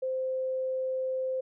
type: tone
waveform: sine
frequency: 520 Hz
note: C5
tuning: 11 cents flat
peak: -28 dBFS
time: 0.02-1.41 s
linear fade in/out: 10 ms
effects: none